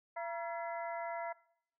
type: harmonic tone with a mistuned harmonic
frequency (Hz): 339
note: E4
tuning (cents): +49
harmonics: 2 / 3 / 4 / 5 / 6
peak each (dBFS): -40 / -42 / -49 / -52 / -48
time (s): 0.16-1.33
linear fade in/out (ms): 10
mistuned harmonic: 3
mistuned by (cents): -110
effects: noise-tail reverb RT60 0.7 s tail -21 dB re dry